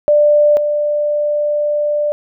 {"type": "tone pair in turn", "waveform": "sine", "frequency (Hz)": [592, 592], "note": ["D5", "D5"], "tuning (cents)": [14, 14], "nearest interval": "unison", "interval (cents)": 0, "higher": "neither", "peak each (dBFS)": [-7, -13], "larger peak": "first", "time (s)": [[0.08, 0.57], [0.57, 2.12]], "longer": "second", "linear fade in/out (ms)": 0, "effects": []}